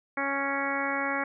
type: harmonic tone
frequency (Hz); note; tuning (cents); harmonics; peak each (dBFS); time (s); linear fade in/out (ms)
277.2; C#4; 0; 1 / 2 / 3 / 4 / 5 / 6 / 7 / 8; -35 / -35 / -35 / -35 / -35 / -35 / -35 / -35; 0.17-1.24; 5
effects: none